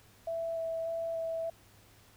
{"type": "tone with vibrato", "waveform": "sine", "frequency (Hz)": 659.3, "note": "E5", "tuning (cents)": 0, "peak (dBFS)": -32, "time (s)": [0.27, 1.5], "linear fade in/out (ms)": 5, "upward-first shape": "square", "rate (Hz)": 1.7, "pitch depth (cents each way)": 9, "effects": ["added 103 Hz sine -63 dBFS peak until 2.16 s", "pink hiss -61 dBFS RMS until 2.16 s"]}